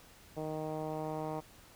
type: tone with low-pass filter sweep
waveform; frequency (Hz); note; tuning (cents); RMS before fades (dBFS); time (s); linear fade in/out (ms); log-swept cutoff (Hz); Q
10% pulse; 155.56; D#3; 0; -38; 0.36-1.41; 20; 640 to 990; 1.4
effects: pink hiss -58 dBFS RMS until 1.75 s